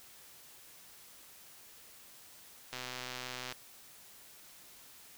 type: click train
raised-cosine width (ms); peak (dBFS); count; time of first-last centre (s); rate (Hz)
0.2; -23; 101; 2.73-3.524; 126
effects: white hiss -56 dBFS RMS until 5.17 s